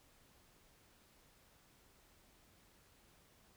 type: silence
effects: pink hiss -68 dBFS RMS until 3.56 s